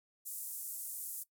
white band-pass noise, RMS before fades -43 dBFS, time 0.25-1.24 s, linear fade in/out 20 ms, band 8100 to 15000 Hz, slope 24 dB/octave, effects noise-tail reverb RT60 0.1 s tail -19 dB re dry

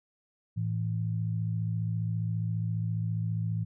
sine tone pair together, 110.05 / 164.81 Hz, A2 / E3, +1 / 0 cents, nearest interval perfect fifth, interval 699 cents, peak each -29 / -33 dBFS, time 0.56-3.65 s, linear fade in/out 20 ms, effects none

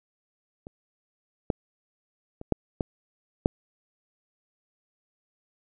clicks, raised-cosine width 2 ms, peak -27 / -10 / -25 / -8 / -13 / -6 dBFS, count 6, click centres 0.669 / 1.502 / 2.414 / 2.523 / 2.808 / 3.459 s, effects none

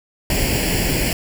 pink noise with comb filter, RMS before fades -19 dBFS, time 0.3-1.13 s, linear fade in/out 2 ms, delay 0.4 ms, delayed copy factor +0.8, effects none

